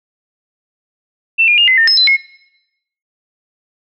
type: tone with pitch steps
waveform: sine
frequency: 2680 / 2418 / 2830 / 2047 / 1817 / 5170 / 4048 / 2165 Hz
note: E7 / D7 / F7 / C7 / A#6 / E8 / B7 / C#7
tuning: +28 / +50 / +22 / -38 / -45 / -34 / +42 / -41 cents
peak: -7 dBFS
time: 1.38-2.172 s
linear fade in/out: 20 ms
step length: 99 ms
effects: noise-tail reverb RT60 0.9 s tail -22 dB re dry